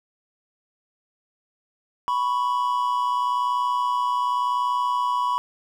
triangle tone pair together, 987.1 / 1108 Hz, B5 / C#6, -1 / -1 cents, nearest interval major second, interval 200 cents, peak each -20 / -24 dBFS, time 2.08-5.38 s, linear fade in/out 0 ms, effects none

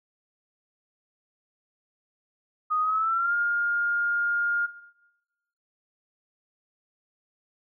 sine tone with pitch glide, 1244.5 to 1413.1 Hz, D#6 to F6, 0 to +20 cents, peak -22 dBFS, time 2.7-4.67 s, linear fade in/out 20 ms, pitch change +220 cents, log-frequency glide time 2.81-3.34 s, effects noise-tail reverb RT60 1.0 s tail -18 dB re dry

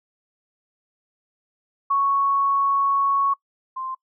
sine tone pair in turn, 1108.7 / 1046.5 Hz, C#6 / C6, 0 / 0 cents, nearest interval minor second, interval 100 cents, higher first, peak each -17 / -27 dBFS, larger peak first, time 1.9-3.34 / 3.76-3.95 s, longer first, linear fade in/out 10 ms, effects noise-tail reverb RT60 0.1 s tail -23 dB re dry

